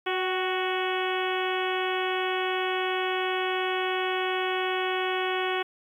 harmonic tone with a mistuned harmonic, 370 Hz, F#4, in tune, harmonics 1 / 2 / 3 / 4 / 5 / 6 / 7 / 8 / 9, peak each -29 / -32 / -34 / -35 / -36 / -37 / -37 / -38 / -39 dBFS, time 0.06-5.63 s, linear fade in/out 10 ms, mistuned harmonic 2, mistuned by +32 cents, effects 10-bit

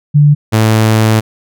sine / sawtooth tone pair in turn, 146.83 / 110 Hz, D3 / A2, 0 / 0 cents, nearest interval perfect fourth, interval 500 cents, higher first, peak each -3 dBFS, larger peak neither, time 0.14-0.35 / 0.52-1.21 s, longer second, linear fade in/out 20 ms, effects none

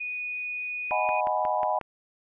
sine tone, 2474 Hz, D#7, 10 cents flat, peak -30 dBFS, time 0-1.21 s, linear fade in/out 10 ms
sine chord, G# minor seventh, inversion second, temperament equal, 622.3 / 740 / 830.6 / 987.8 Hz, D#5 / F#5 / G#5 / B5, 0 / 0 / 0 / 0 cents, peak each -29 dBFS, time 0.91-1.79 s, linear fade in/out 5 ms
click train, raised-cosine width 0.5 ms, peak -22 dBFS, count 6, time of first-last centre 0.91-1.813 s, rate 5.54 Hz
effects none

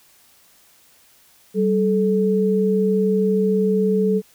sine tone pair together, 192.9 / 433.6 Hz, G3 / A4, -28 / -25 cents, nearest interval octave + major second, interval 1403 cents, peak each -18 dBFS, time 1.54-4.22 s, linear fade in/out 50 ms, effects white hiss -54 dBFS RMS until 4.34 s

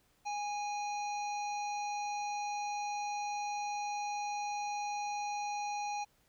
harmonic tone, 825 Hz, G#5, 12 cents flat, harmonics 1 / 3 / 5 / 7 / 8, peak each -35 / -45 / -50 / -50 / -56 dBFS, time 0.25-6.05 s, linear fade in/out 20 ms, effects pink hiss -71 dBFS RMS until 6.28 s

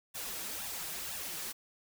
white noise with flanger, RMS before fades -40 dBFS, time 0.14-1.53 s, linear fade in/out 20 ms, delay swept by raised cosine 1.1 to 6.5 ms, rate 2 Hz, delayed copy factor +0.8, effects none

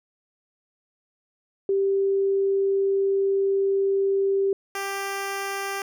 sine / 10% pulse tone pair in turn, 392 / 394.3 Hz, G4 / G4, 0 / +10 cents, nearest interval unison, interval 10 cents, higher second, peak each -19 dBFS, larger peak neither, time 1.69-4.53 / 4.75-5.82 s, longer first, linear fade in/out 2 ms, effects none

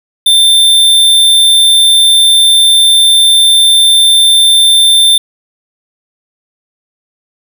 square tone, 3570 Hz, A7, 24 cents sharp, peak -4 dBFS, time 0.26-5.18 s, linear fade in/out 5 ms, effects none

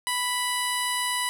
15% pulse tone with low-pass filter, 987.8 Hz, B5, in tune, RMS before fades -27 dBFS, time 0.07-1.29 s, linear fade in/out 0 ms, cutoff 11000 Hz, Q 2.7, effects 8-bit

